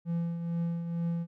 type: tone with tremolo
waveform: triangle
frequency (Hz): 169.2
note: E3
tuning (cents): +45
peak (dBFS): -25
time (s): 0.05-1.27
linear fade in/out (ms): 50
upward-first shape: triangle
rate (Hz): 2.2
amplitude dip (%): 55
effects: none